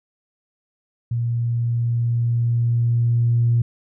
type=tone with level ramp; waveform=sine; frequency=118.1 Hz; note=A#2; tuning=23 cents sharp; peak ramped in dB=-19 to -13 dBFS; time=1.11-3.62 s; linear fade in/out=5 ms; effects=tanh soft clip ceiling -9 dBFS